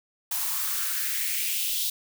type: noise with high-pass filter sweep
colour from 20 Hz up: blue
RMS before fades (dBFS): -28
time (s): 0.31-1.9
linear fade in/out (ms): 5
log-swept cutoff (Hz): 830 to 3700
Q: 3.1
effects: none